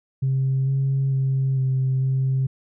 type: tone with pitch steps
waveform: sine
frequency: 133.4 / 135.7 / 133.9 / 131.5 / 132.6 Hz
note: C3 / C#3 / C3 / C3 / C3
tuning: +34 / -36 / +40 / +9 / +23 cents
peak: -17 dBFS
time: 0.22-2.47 s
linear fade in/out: 10 ms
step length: 450 ms
effects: tanh soft clip ceiling -15 dBFS